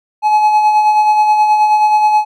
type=tone with tremolo; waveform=triangle; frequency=850 Hz; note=G#5; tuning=40 cents sharp; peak=-4 dBFS; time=0.22-2.25 s; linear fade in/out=50 ms; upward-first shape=sine; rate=9.4 Hz; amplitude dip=40%; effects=none